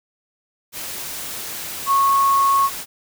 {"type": "tone in noise", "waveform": "sine", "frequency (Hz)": 1100, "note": "C#6", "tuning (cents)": -14, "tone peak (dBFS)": -13, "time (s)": [1.86, 2.7], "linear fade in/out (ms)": 50, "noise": "white", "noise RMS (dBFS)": -30, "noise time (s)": [0.72, 2.86], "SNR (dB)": 14, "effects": []}